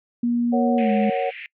sine tone with pitch glide, 238.6 to 211.3 Hz, A#3 to G#3, +41 to +30 cents, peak -18 dBFS, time 0.23-1.1 s, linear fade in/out 5 ms, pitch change -211 cents, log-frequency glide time 0.77-0.91 s
sine chord, F# major, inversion first, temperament equal, 466.2 / 554.4 / 740 Hz, A#4 / C#5 / F#5, 0 / 0 / 0 cents, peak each -26 / -24 / -24 dBFS, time 0.52-1.31 s, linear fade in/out 20 ms
white band-pass noise, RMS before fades -37 dBFS, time 0.78-1.46 s, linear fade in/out 0 ms, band 1900 to 2600 Hz, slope 48 dB/octave
effects noise-tail reverb RT60 0.1 s tail -25 dB re dry

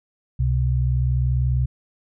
sine tone pair together, 67 / 127.21 Hz, C2 / C3, +42 / -48 cents, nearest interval major seventh, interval 1110 cents, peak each -20 dBFS, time 0.39-1.66 s, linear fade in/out 10 ms, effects none

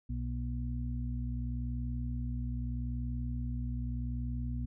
harmonic tone, 60.8 Hz, B1, 26 cents flat, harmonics 1 / 2 / 4, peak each -35 / -38 / -41 dBFS, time 0.09-4.66 s, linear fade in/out 10 ms, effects none

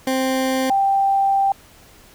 20% pulse / sine tone pair in turn, 262.2 / 785.7 Hz, C4 / G5, +4 / +4 cents, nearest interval octave + perfect fifth, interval 1900 cents, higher second, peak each -13 / -14 dBFS, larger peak first, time 0.07-0.7 / 0.7-1.52 s, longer second, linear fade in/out 2 ms, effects pink hiss -48 dBFS RMS until 2.14 s

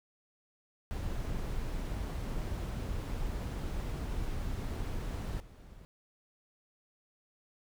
brown noise with level steps, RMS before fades -36 / -51 dBFS, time 0.91-5.85 s, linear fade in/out 0 ms, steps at 5.4 s, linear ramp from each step 2 ms, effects none

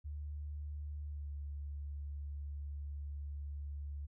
sine tone with pitch glide, 73.7 to 71.98 Hz, D2 to D2, +7 to -34 cents, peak -40 dBFS, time 0.04-4.07 s, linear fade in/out 20 ms, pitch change -41 cents, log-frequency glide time 1.07-1.31 s, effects none

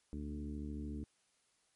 harmonic tone with a mistuned harmonic, 73.42 Hz, D2, in tune, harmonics 1 / 2 / 3 / 4 / 5 / 6, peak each -43 / -51 / -45 / -46 / -56 / -58 dBFS, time 0.13-1.04 s, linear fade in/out 0 ms, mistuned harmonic 2, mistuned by +23 cents, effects white hiss -75 dBFS RMS until 1.75 s + MP3 48 kbps

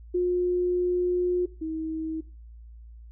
sine tone pair in turn, 357.8 / 318.8 Hz, F4 / D#4, +42 / +42 cents, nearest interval major second, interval 200 cents, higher first, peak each -21 / -28 dBFS, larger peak first, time 0.14-1.46 / 1.61-2.21 s, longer first, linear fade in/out 10 ms, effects noise-tail reverb RT60 0.3 s tail -17 dB re dry + added 57 Hz sine -43 dBFS peak until 3.11 s

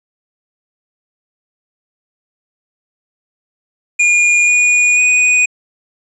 square tone with pitch steps, 2427 / 2452 / 2478 Hz, D#7 / D#7 / D#7, -44 / -26 / -8 cents, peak -9 dBFS, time 3.99-5.46 s, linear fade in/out 10 ms, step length 490 ms, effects resampled to 22050 Hz

